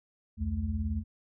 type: tone cluster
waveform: sine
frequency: 65.5 / 83.7 / 216.9 Hz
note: C2 / E2 / A3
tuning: +2 / +27 / -25 cents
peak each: -35 / -31 / -35 dBFS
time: 0.37-1.04 s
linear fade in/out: 50 ms
effects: none